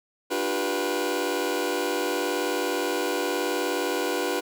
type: chord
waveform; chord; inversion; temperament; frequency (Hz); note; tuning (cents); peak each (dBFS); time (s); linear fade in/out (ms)
sawtooth; G dominant seventh; second; just; 294 / 352.8 / 392 / 490; D4 / F4 / G4 / B4; +2 / +18 / 0 / -14; -28 / -26 / -27 / -25; 0.3-4.41; 20
effects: none